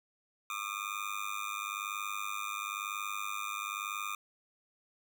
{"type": "tone with amplitude modulation", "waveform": "25% pulse", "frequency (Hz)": 1209, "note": "D6", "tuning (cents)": 50, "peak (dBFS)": -28, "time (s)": [0.5, 4.15], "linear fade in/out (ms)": 2, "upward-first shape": "sine", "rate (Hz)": 101, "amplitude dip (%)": 90, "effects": []}